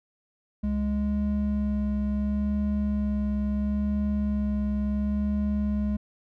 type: tone pair together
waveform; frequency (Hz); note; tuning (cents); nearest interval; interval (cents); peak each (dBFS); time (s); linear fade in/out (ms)
triangle; 68.99 / 207.7; C#2 / G#3; -8 / 0; octave + perfect fifth; 1908; -27 / -23; 0.63-5.97; 10
effects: none